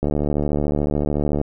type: click train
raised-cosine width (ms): 2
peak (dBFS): -8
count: 103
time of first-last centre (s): 0.03-1.414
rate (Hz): 73.7
effects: none